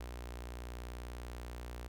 sawtooth tone with notch filter, 60.4 Hz, B1, 38 cents flat, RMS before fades -45 dBFS, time 0-1.88 s, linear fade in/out 5 ms, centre 160 Hz, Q 0.83, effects none

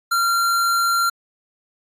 square tone, 1377 Hz, F6, 25 cents flat, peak -17 dBFS, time 0.11-1.1 s, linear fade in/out 10 ms, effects AAC 64 kbps

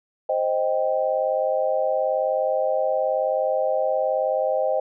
sine chord, C minor, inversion none, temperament equal, 523.3 / 622.3 / 784 Hz, C5 / Eb5 / G5, 0 / 0 / 0 cents, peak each -23 / -23 / -27 dBFS, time 0.29-4.8 s, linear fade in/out 5 ms, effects none

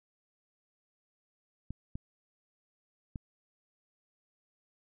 clicks, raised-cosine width 5 ms, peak -26 dBFS, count 3, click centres 1.706 / 1.955 / 3.158 s, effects none

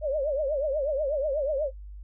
sine tone with vibrato, 576 Hz, D5, 34 cents flat, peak -24 dBFS, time 0.01-1.71 s, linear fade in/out 50 ms, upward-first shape triangle, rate 8.2 Hz, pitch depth 180 cents each way, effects noise-tail reverb RT60 0.1 s tail -18 dB re dry + added 50 Hz sine -39 dBFS peak until 2.03 s

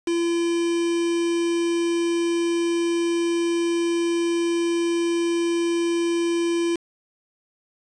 triangle tone with quantisation, 340 Hz, F4, 46 cents flat, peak -18 dBFS, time 0.07-6.76 s, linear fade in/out 5 ms, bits 5, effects resampled to 22050 Hz

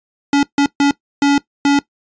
square tone bursts at uneven times, 283.3 Hz, C#4, 38 cents sharp, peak -10 dBFS, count 5, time 0.33-0.43 / 0.58-0.66 / 0.8-0.91 / 1.22-1.38 / 1.65-1.79 s, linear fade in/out 2 ms, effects noise-tail reverb RT60 0.1 s tail -19 dB re dry + resampled to 16000 Hz

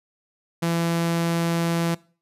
sawtooth tone, 168.2 Hz, E3, 35 cents sharp, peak -17 dBFS, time 0.62-1.95 s, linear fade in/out 10 ms, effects noise-tail reverb RT60 0.4 s tail -22 dB re dry + resampled to 32000 Hz

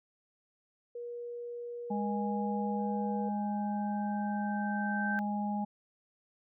sine tone with pitch glide, 478.3 to 483.9 Hz, A#4 to B4, +44 to -35 cents, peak -38 dBFS, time 0.95-3.29 s, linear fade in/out 5 ms, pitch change +21 cents, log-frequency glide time 2.03-2.93 s
harmonic tone, 206.6 Hz, G#3, 9 cents flat, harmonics 1 / 3 / 4, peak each -32 / -46 / -36 dBFS, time 1.9-5.65 s, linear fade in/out 10 ms
sine tone with exponential growth, 1557 Hz, G6, 12 cents flat, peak -31 dBFS, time 2.79-5.19 s, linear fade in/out 0 ms, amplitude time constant 520 ms
effects none

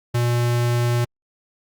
square tone, 120 Hz, B2, 49 cents flat, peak -18 dBFS, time 0.14-1.05 s, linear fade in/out 10 ms, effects Opus 48 kbps

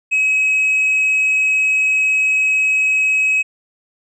sine tone with tanh clipping, 2553 Hz, D#7, 44 cents sharp, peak -13 dBFS, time 0.11-3.43 s, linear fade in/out 20 ms, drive 1 dB, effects none

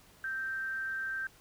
sine tone with frequency modulation, 1568 Hz, G6, in tune, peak -33 dBFS, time 0.24-1.27 s, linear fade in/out 2 ms, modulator 259 Hz, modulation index 0.24, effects pink hiss -60 dBFS RMS until 1.4 s

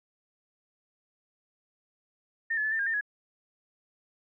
sine tone with pitch steps, 1817 / 1717 / 1738 / 1793 / 1617 / 1806 / 1678 Hz, A#6 / A6 / A6 / A6 / G#6 / A6 / G#6, -45 / -43 / -22 / +32 / -47 / +45 / +17 cents, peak -26 dBFS, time 2.5-3.011 s, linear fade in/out 10 ms, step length 73 ms, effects none

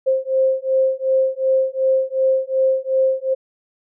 sine beating tone pair, 526 / 528.7 Hz, C5 / C5, +9 / +18 cents, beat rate 2.7 Hz, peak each -18 / -18 dBFS, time 0.06-3.35 s, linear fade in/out 20 ms, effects none

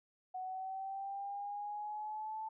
sine linear sweep, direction up, 740 to 880 Hz, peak -39 dBFS, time 0.34-2.49 s, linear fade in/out 10 ms, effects none

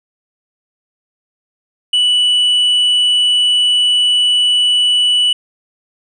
triangle tone, 2960 Hz, F#7, in tune, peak -8 dBFS, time 1.93-5.33 s, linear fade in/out 5 ms, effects resampled to 24000 Hz

